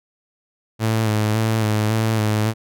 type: tone with vibrato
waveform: sawtooth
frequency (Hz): 109.1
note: A2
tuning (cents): -14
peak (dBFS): -13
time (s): 0.79-2.54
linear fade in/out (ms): 50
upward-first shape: square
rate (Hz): 1.8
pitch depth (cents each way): 32
effects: none